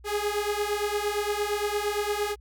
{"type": "beating tone pair", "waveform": "sawtooth", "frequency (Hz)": [410, 418.7], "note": ["G#4", "G#4"], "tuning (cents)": [-22, 14], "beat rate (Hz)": 8.7, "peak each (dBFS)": -25, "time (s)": [0.04, 2.36], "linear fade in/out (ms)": 50, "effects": ["added 60 Hz sine -48 dBFS peak until 2.4 s"]}